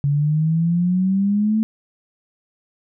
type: exponential sweep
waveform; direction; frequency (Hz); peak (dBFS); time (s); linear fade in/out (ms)
sine; up; 140.5 to 222; -15; 0.04-1.63; 0
effects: none